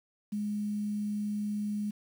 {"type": "tone with quantisation", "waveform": "sine", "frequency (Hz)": 208.2, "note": "G#3", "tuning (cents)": 5, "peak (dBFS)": -30, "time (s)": [0.32, 1.91], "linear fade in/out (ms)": 10, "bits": 9, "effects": []}